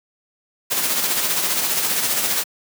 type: noise with tremolo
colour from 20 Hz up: white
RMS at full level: -19 dBFS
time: 0.7-2.44 s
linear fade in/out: 20 ms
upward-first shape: sine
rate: 15 Hz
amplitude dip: 40%
effects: high-pass 150 Hz 12 dB/octave